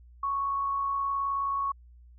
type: tone with amplitude modulation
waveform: sine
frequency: 1108.7 Hz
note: C#6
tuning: in tune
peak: -25 dBFS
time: 0.23-1.72 s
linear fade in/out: 5 ms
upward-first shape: sine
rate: 59 Hz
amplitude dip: 30%
effects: added 60 Hz sine -50 dBFS peak until 2.18 s